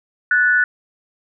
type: tone pair together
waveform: sine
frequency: 1477 / 1744.2 Hz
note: F#6 / A6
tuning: -3 / -16 cents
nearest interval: minor third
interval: 287 cents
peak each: -13 / -18 dBFS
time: 0.31-0.64 s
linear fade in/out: 2 ms
effects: none